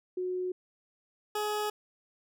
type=tone pair in turn; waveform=sine / 20% pulse; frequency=365.6 / 421 Hz; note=F#4 / G#4; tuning=-21 / +24 cents; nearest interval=major second; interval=245 cents; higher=second; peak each=-30 / -25 dBFS; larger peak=second; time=0.17-0.52 / 1.35-1.7 s; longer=neither; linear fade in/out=5 ms; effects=none